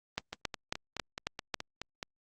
two click trains, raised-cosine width 0.2 ms, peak -14 / -20 dBFS, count 6 / 9, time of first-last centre 0.18-1.542 / 0.33-2.029 s, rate 3.67 / 4.71 Hz, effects Opus 32 kbps

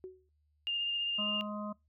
sine tone with exponential decay, 372.2 Hz, F#4, 10 cents sharp, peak -38 dBFS, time 0.04-0.29 s, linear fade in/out 0 ms, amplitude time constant 54 ms
sine tone with vibrato, 2812 Hz, F7, 11 cents sharp, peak -31 dBFS, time 0.67-1.41 s, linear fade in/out 0 ms, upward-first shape triangle, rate 15 Hz, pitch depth 18 cents each way
harmonic tone, 208.8 Hz, G#3, 10 cents sharp, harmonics 1 / 3 / 5 / 6, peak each -38 / -43 / -45 / -46 dBFS, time 1.18-1.73 s, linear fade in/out 10 ms
effects noise-tail reverb RT60 0.2 s tail -23 dB re dry + added 75 Hz sine -70 dBFS peak until 1.88 s

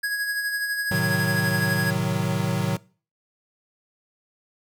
square tone with tremolo, 1661.2 Hz, G#6, in tune, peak -23 dBFS, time 0.03-1.91 s, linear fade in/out 10 ms, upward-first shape sine, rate 12 Hz, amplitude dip 40%
square chord, A diminished seventh, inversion none, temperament equal, 110 / 130.81 / 155.56 / 185 Hz, A2 / C3 / Eb3 / Gb3, 0 / 0 / 0 / 0 cents, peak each -29 / -30 / -28 / -27 dBFS, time 0.91-2.77 s, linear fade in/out 5 ms
effects noise-tail reverb RT60 0.4 s tail -22 dB re dry

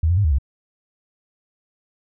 sine tone with pitch steps, 80.1 / 88.2 / 102.1 / 76.9 / 67 Hz, E2 / F2 / G#2 / D#2 / C2, -49 / +18 / -29 / -20 / +42 cents, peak -14 dBFS, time 0.03-0.385 s, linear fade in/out 5 ms, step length 71 ms, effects none

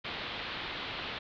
white low-pass noise, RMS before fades -39 dBFS, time 0.04-1.19 s, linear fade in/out 10 ms, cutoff 4000 Hz, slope 48 dB/octave, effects none

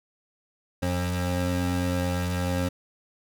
25% pulse tone pair together, 89.15 / 268.3 Hz, F2 / C4, +36 / +44 cents, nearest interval octave + perfect fifth, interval 1908 cents, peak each -22 / -26 dBFS, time 0.82-2.69 s, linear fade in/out 10 ms, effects none

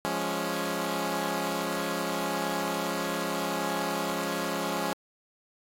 10% pulse chord, Db major, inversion first, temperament equal, 174.61 / 207.7 / 277.2 Hz, F3 / Ab3 / Db4, 0 / 0 / 0 cents, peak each -25 / -25 / -24 dBFS, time 0.05-4.93 s, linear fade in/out 0 ms, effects AAC 64 kbps

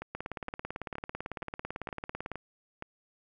two click trains, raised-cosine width 0.5 ms, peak -21 / -23 dBFS, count 40 / 7, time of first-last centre 0.15-2.317 / 0.02-2.824 s, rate 18 / 2.14 Hz, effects none

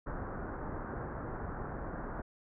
pink low-pass noise, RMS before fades -40 dBFS, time 0.06-2.22 s, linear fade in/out 10 ms, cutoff 1600 Hz, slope 48 dB/octave, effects none

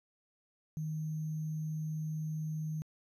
sine tone with sample-and-hold, 155.9 Hz, D#3, 4 cents sharp, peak -34 dBFS, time 0.77-2.82 s, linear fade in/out 0 ms, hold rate 6300 Hz, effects resampled to 32000 Hz

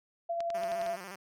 sine tone with tremolo, 680 Hz, F5, 46 cents flat, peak -29 dBFS, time 0.29-0.96 s, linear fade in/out 10 ms, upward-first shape triangle, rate 12 Hz, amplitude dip 35%
clicks, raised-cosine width 0.2 ms, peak -25 dBFS, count 6, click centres 0.405 / 0.503 / 0.635 / 0.718 / 0.815 / 0.864 s
5% pulse tone with vibrato, 187.9 Hz, F#3, 27 cents sharp, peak -31 dBFS, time 0.54-1.16 s, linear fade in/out 10 ms, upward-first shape square, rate 14 Hz, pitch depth 84 cents each way
effects none

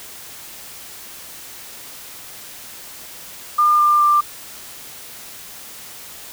sine tone with pitch steps, 1204 / 1195 / 1186.1 Hz, D6 / D6 / D6, +43 / +30 / +17 cents, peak -11 dBFS, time 3.58-4.21 s, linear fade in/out 10 ms, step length 210 ms, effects white hiss -37 dBFS RMS until 6.32 s

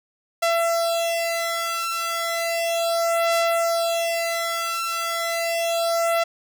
sawtooth beating tone pair, 672 / 672.34 Hz, E5 / E5, +33 / +34 cents, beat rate 0.34 Hz, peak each -20 / -20 dBFS, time 0.42-6.24 s, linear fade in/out 10 ms, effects none

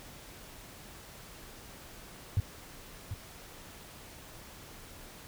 sine tone with echo, 100.1 Hz, G2, 37 cents sharp, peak -23 dBFS, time 2.37-2.4 s, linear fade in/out 0 ms, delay 740 ms, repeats 1, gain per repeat -10 dB, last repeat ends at 3.14 s, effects pink hiss -50 dBFS RMS until 5.27 s

